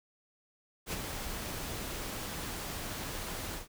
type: noise with ADSR envelope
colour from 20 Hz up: pink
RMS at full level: -34 dBFS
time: 0.86-3.68 s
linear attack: 66 ms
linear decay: 23 ms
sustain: -5 dB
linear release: 140 ms
effects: none